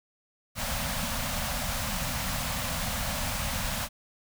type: band-stop noise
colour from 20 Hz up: pink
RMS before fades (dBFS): -31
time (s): 0.55-3.89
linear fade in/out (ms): 50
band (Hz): 260 to 520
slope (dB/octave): 96
effects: none